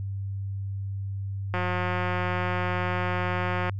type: click train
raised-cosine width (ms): 0.5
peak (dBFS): -14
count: 389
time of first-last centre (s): 1.54-3.696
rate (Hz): 180
effects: added 98 Hz sine -29 dBFS peak until 3.79 s